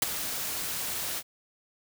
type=noise with ADSR envelope; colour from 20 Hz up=white; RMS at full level=-21 dBFS; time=0.02-1.23 s; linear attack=4 ms; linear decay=18 ms; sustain=-12 dB; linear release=56 ms; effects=none